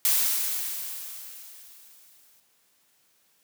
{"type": "noise with exponential decay", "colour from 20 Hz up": "blue", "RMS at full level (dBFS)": -21, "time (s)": [0.05, 2.4], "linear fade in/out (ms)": 1, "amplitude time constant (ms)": 510, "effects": ["white hiss -66 dBFS RMS until 3.43 s", "high-pass 100 Hz 12 dB/octave"]}